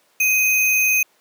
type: tone with sample-and-hold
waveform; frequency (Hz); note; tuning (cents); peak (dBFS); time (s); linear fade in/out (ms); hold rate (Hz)
sine; 2507; D#7; +12; -14; 0.2-1.03; 5; 8820
effects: pink hiss -59 dBFS RMS until 1.2 s + high-pass 400 Hz 12 dB/octave